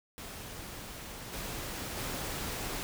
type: noise with level steps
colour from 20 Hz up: pink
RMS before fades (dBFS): -44 / -39 / -37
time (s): 0.18-2.83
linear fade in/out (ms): 0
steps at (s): 1.32 / 1.96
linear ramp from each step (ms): 20
effects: none